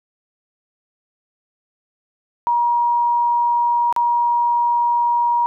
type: tone with dropouts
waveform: sine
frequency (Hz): 952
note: A#5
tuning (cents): +36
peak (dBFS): -14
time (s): 2.47-5.46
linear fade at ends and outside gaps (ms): 0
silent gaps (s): 3.926-3.963
effects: none